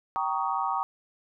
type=chord; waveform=sine; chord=Eb dominant seventh; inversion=first; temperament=just; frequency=777.8 / 933.4 / 1120.1 / 1244.5 Hz; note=G5 / Bb5 / Db6 / Eb6; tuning=-14 / +2 / +18 / 0 cents; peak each=-31 / -30 / -31 / -33 dBFS; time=0.16-0.83 s; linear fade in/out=0 ms; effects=none